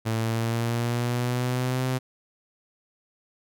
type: tone with pitch glide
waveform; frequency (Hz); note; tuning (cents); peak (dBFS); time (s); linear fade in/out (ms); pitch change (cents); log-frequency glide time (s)
sawtooth; 112.7 to 128.71; A2 to C3; +42 to -28; -20; 0.05-1.99; 20; +230; 0.2-1.84
effects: none